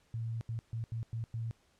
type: tone bursts at uneven times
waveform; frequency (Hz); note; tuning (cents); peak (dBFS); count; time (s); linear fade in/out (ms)
sine; 114.1; A#2; -37; -34; 6; 0.14-0.41 / 0.49-0.59 / 0.73-0.84 / 0.92-1.03 / 1.13-1.24 / 1.34-1.51; 0
effects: pink hiss -70 dBFS RMS until 1.79 s + low-pass 9000 Hz 12 dB/octave

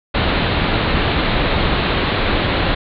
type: low-pass noise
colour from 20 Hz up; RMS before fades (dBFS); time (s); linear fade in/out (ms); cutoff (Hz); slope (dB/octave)
pink; -17; 0.14-2.75; 10; 4200; 96
effects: none

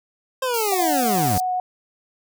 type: linear sweep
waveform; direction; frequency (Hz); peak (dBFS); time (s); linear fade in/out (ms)
25% pulse; down; 531 to 82.41; -17; 0.42-1.38; 5
type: high-pass noise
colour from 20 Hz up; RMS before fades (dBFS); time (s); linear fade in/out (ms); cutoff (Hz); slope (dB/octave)
white; -28; 0.54-1.4; 0; 4300; 48
type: tone with vibrato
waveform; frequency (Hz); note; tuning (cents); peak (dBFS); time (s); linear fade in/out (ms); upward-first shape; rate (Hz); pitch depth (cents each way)
sine; 735; F#5; -12; -20; 0.72-1.6; 2; triangle; 4.6; 12
effects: none

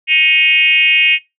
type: tone with frequency modulation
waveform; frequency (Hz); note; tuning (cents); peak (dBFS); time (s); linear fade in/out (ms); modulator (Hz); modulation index
sine; 2509; D#7; +14; -8; 0.07-1.19; 50; 313; 1.2
effects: noise-tail reverb RT60 0.2 s tail -20 dB re dry

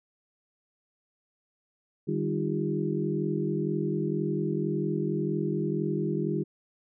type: tone cluster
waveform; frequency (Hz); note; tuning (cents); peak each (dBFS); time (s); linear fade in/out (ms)
sine; 153 / 197.3 / 308 / 349.9 / 401.1; D#3 / G3 / D#4 / F4 / G4; -29 / +11 / -17 / +3 / +40; -31 / -32 / -34 / -32 / -34; 2.07-6.44; 20
effects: none

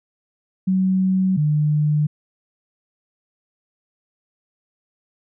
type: tone pair in turn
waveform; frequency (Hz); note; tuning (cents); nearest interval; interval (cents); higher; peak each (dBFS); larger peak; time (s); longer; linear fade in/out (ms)
sine; 188 / 150.08; F#3 / D3; +28 / +38; major third; 390; first; -15; neither; 0.67-1.37 / 1.37-2.07; neither; 10
effects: none

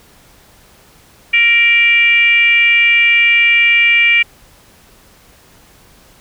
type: tone with frequency modulation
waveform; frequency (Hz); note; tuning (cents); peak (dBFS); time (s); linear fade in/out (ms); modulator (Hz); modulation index
sine; 2349; D7; 0; -7; 1.33-4.23; 10; 477; 0.7
effects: pink hiss -46 dBFS RMS until 6.2 s

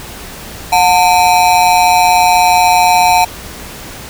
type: ring-modulated tone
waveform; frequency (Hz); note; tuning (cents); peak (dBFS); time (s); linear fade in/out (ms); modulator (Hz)
square; 809; G#5; -46; -4; 0.72-3.25; 10; 86.9
effects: added 60 Hz sine -37 dBFS peak until 4.09 s + pink hiss -29 dBFS RMS until 4.09 s

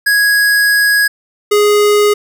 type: tone pair in turn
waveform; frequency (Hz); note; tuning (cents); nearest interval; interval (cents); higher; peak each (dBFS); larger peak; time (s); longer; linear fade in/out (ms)
square; 1661.2 / 415.3; G#6 / G#4; 0 / 0; 2 octaves; 2400; first; -9 / -8; second; 0.06-1.08 / 1.51-2.14; first; 10
effects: none

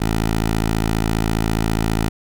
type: tone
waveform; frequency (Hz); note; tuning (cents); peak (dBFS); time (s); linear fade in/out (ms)
10% pulse; 54.8; A1; -6; -9; 0-2.09; 10
effects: none

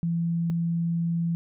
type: tone pair in turn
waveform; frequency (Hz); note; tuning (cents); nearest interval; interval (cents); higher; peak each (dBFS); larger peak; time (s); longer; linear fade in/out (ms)
sine; 168.4 / 168.4; E3 / E3; +37 / +37; unison; 0; neither; -23 / -23; neither; 0.03-0.5 / 0.5-1.35; second; 0
effects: none

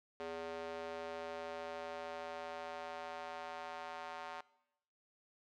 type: tone with high-pass filter sweep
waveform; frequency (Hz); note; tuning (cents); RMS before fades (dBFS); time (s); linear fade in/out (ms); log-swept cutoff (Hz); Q
square; 82.41; E2; 0; -45; 0.2-4.41; 0; 460 to 840; 2.1
effects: noise-tail reverb RT60 0.9 s tail -21 dB re dry + low-pass 4000 Hz 12 dB/octave

